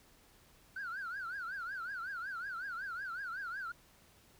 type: tone with vibrato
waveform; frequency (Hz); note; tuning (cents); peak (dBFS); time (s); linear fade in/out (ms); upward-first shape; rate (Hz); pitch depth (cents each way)
sine; 1480; F#6; 0; -37; 0.76-3.72; 5; triangle; 5.4; 210
effects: tanh soft clip ceiling -36 dBFS + pink hiss -64 dBFS RMS until 4.39 s